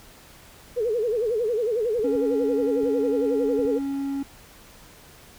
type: tone with vibrato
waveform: sine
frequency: 454.3 Hz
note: A#4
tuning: 45 cents flat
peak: -21 dBFS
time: 0.76-3.79 s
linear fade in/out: 20 ms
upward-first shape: sine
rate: 11 Hz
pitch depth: 150 cents each way
type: clicks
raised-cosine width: 5 ms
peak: -31 dBFS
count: 5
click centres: 1.994 / 2.155 / 2.835 / 3.593 / 3.652 s
type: tone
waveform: triangle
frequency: 276.5 Hz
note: C#4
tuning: 4 cents flat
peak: -23 dBFS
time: 2.04-4.23 s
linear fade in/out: 5 ms
effects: pink hiss -49 dBFS RMS until 5.38 s